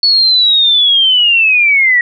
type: linear sweep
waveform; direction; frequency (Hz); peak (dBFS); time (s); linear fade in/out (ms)
sine; down; 4435 to 1900; -6; 0.03-2.01; 2
effects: none